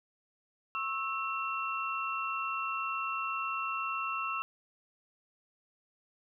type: tone cluster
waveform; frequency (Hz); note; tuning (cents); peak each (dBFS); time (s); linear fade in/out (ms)
sine; 1093 / 1311 / 2717; C#6 / E6 / F7; -25 / -10 / -48; -37 / -35 / -37; 0.75-4.42; 0
effects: none